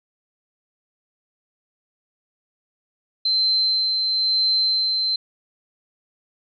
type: tone with tremolo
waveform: sine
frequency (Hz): 4100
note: C8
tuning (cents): -36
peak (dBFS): -16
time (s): 3.25-5.16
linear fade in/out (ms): 5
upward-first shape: sine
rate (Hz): 1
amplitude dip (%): 30
effects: none

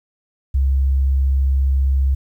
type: tone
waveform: sine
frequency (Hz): 67.4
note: C#2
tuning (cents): -48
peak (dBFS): -13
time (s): 0.54-2.15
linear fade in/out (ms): 10
effects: 9-bit

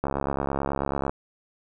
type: click train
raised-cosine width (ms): 1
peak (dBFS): -12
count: 74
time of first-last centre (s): 0.04-1.095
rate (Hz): 69.2
effects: none

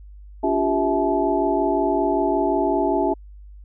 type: tone cluster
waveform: sine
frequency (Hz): 284.9 / 351.5 / 396.9 / 655 / 861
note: C#4 / F4 / G4 / E5 / A5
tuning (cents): +48 / +11 / +22 / -11 / -38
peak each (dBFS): -24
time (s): 0.43-3.14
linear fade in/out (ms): 10
effects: added 50 Hz sine -39 dBFS peak until 3.64 s

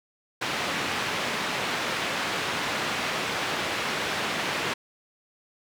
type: band-pass noise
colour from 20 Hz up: white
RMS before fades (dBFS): -29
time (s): 0.41-4.74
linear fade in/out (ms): 10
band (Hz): 120 to 2700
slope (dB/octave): 12
effects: none

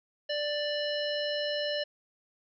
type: harmonic tone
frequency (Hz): 589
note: D5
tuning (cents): +5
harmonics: 1 / 3 / 5 / 7 / 9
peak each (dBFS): -31 / -38 / -36 / -39 / -42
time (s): 0.29-1.84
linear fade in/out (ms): 10
effects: none

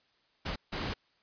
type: noise bursts at uneven times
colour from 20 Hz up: pink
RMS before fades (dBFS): -35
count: 2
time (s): 0.45-0.56 / 0.72-0.94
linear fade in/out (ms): 10
effects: white hiss -70 dBFS RMS until 1.22 s + resampled to 11025 Hz

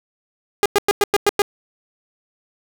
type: tone bursts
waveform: sawtooth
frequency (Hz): 407.6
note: G#4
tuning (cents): -32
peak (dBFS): -8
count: 7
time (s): 0.63-1.419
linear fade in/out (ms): 0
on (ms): 27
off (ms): 100
effects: none

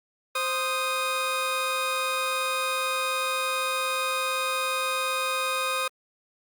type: tone pair together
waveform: 20% pulse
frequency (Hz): 522.3 / 1244.5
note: C5 / D#6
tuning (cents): -3 / 0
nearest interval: octave + minor third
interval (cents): 1503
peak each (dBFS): -25 / -22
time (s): 0.35-5.88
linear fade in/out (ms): 5
effects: Opus 48 kbps

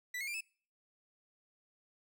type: tone with pitch steps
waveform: 40% pulse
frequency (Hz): 1975.5 / 2167 / 2377 / 2607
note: B6 / C#7 / D7 / E7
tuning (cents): 0 / -40 / +20 / -20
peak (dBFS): -37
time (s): 0.14-0.408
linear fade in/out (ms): 5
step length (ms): 67
effects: noise-tail reverb RT60 0.4 s tail -22 dB re dry

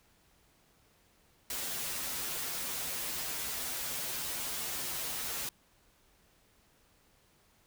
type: noise with comb filter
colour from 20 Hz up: white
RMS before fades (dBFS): -37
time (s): 1.5-5.49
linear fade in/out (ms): 2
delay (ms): 9.8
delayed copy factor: -0.95
effects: pink hiss -67 dBFS RMS until 7.66 s

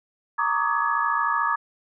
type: tone cluster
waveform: sine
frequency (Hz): 928 / 1128 / 1182 / 1257 / 1685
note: A#5 / C#6 / D6 / D#6 / G#6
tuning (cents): -8 / +30 / +11 / +17 / +25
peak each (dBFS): -27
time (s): 0.38-1.56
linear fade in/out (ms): 10
effects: none

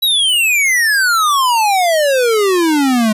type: exponential sweep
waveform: square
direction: down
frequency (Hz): 3950 to 209.9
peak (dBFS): -11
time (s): 0.02-3.13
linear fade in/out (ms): 10
effects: resampled to 32000 Hz

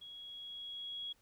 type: tone with level ramp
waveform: sine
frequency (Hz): 3322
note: G#7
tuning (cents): 0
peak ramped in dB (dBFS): -48 to -39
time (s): 0.01-1.13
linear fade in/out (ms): 10
effects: pink hiss -71 dBFS RMS until 1.21 s

